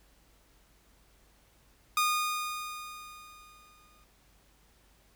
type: tone with exponential decay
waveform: sawtooth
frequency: 1227 Hz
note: D#6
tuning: 25 cents flat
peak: -20 dBFS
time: 1.97-4.04 s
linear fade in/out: 2 ms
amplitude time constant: 450 ms
effects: added 50 Hz sine -65 dBFS peak until 5.15 s + pink hiss -65 dBFS RMS until 5.15 s